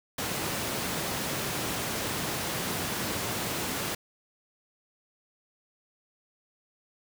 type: high-pass noise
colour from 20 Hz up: pink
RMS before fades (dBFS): -32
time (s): 0.18-3.95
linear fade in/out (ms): 5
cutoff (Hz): 110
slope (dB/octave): 12
effects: none